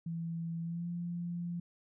sine tone with pitch glide, 166.4 to 172.97 Hz, E3 to F3, +17 to -16 cents, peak -35 dBFS, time 0.06-1.6 s, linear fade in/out 5 ms, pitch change +67 cents, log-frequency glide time 0.62-0.88 s, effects none

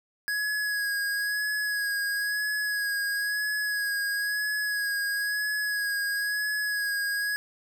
square tone with vibrato, 1665 Hz, G#6, 4 cents sharp, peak -27 dBFS, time 0.28-7.36 s, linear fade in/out 0 ms, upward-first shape sine, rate 1 Hz, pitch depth 29 cents each way, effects none

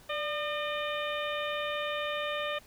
harmonic tone with a mistuned harmonic, 606 Hz, D#5, 46 cents flat, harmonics 1 / 2 / 3 / 4 / 5 / 6, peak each -34 / -37 / -39 / -40 / -41 / -42 dBFS, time 0.09-2.59 s, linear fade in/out 10 ms, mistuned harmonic 1, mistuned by -50 cents, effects pink hiss -57 dBFS RMS until 2.66 s

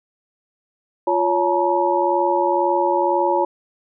sine tone cluster, 351 / 560 / 865 / 947 Hz, F4 / C#5 / A5 / A#5, +9 / +18 / -30 / +27 cents, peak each -21 dBFS, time 1.07-3.45 s, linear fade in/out 5 ms, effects none

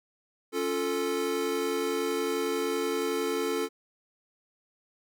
square chord, Db augmented, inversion none, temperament equal, 277.2 / 349.2 / 440 Hz, Db4 / F4 / A4, 0 / 0 / 0 cents, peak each -35 / -34 / -30 dBFS, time 0.52-3.69 s, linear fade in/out 50 ms, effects none

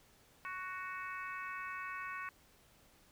harmonic tone, 371.1 Hz, F#4, 5 cents sharp, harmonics 3 / 4 / 5 / 6 / 7, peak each -44 / -46 / -48 / -50 / -51 dBFS, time 0.45-2.29 s, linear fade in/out 0 ms, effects pink hiss -66 dBFS RMS until 3.11 s

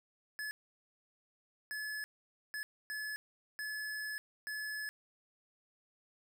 square tone bursts at uneven times, 1714 Hz, A6, 46 cents flat, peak -39 dBFS, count 6, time 0.39-0.51 / 1.71-2.04 / 2.54-2.63 / 2.9-3.16 / 3.59-4.18 / 4.47-4.89 s, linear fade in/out 0 ms, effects none

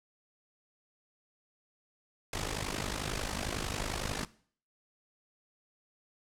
pink noise with amplitude modulation, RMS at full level -32 dBFS, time 2.33-4.25 s, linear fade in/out 2 ms, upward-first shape sine, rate 51.1 Hz, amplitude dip 80%, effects noise-tail reverb RT60 0.5 s tail -19 dB re dry + low-pass 9000 Hz 12 dB/octave

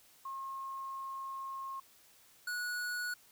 sine / square tone pair in turn, 1076 / 1464.1 Hz, C6 / F#6, +48 / -19 cents, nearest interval perfect fourth, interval 533 cents, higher second, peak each -39 / -36 dBFS, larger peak second, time 0.25-1.8 / 2.47-3.14 s, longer first, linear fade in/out 5 ms, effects white hiss -63 dBFS RMS until 3.31 s

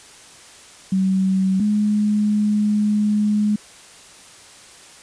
sine tone pair in turn, 189.9 / 209.7 Hz, F#3 / G#3, +45 / +17 cents, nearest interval major second, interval 172 cents, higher second, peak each -15 dBFS, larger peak neither, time 0.92-1.6 / 1.6-3.56 s, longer second, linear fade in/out 5 ms, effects white hiss -44 dBFS RMS until 5.02 s + resampled to 22050 Hz

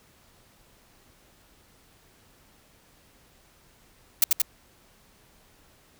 blue noise with echo, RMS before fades -17 dBFS, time 4.22-4.24 s, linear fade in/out 2 ms, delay 89 ms, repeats 2, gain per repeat -2 dB, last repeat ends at 4.418 s, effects pink hiss -59 dBFS RMS until 5.99 s

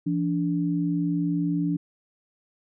sine tone pair together, 170 / 290 Hz, F3 / D4, -46 / -22 cents, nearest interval major sixth, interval 924 cents, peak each -25 dBFS, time 0.06-1.77 s, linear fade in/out 10 ms, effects none

